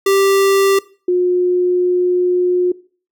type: tone pair in turn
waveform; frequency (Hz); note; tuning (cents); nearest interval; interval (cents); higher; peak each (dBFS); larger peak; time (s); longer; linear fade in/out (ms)
square / sine; 392 / 359.4; G4 / F4; 0 / +50; major second; 150; first; -11; neither; 0.06-0.79 / 1.08-2.72; second; 5
effects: noise-tail reverb RT60 0.4 s tail -20 dB re dry